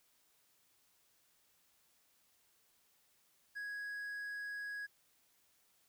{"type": "tone", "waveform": "triangle", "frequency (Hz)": 1661.2, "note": "G#6", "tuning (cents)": 0, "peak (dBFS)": -39, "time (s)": [3.55, 4.87], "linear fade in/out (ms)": 20, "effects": ["white hiss -73 dBFS RMS until 5.88 s"]}